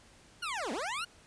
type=linear two-way sweep; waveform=20% pulse; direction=down then up; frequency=1471 to 201.7 to 1471 Hz; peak=-29 dBFS; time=0.42-1.05 s; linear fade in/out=10 ms; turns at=0.72 s; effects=pink hiss -59 dBFS RMS until 1.26 s + resampled to 22050 Hz